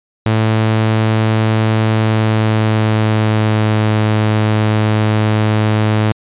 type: tone with pitch glide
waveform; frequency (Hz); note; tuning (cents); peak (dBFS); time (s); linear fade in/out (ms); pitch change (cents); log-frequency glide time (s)
sawtooth; 110 to 107.67; A2 to A2; 0 to -37; -7; 0.26-6.12; 0; -37; 1.89-3.97
effects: resampled to 8000 Hz